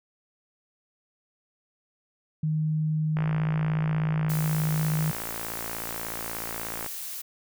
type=tone; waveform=sine; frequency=155.3 Hz; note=D#3; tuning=3 cents flat; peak=-23 dBFS; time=2.43-5.11 s; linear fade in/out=5 ms
type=click train; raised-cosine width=0.5 ms; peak=-19 dBFS; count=210; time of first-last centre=3.17-6.863 s; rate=56.6 Hz
type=noise; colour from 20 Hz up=blue; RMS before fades=-36 dBFS; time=4.29-7.22 s; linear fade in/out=10 ms
effects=none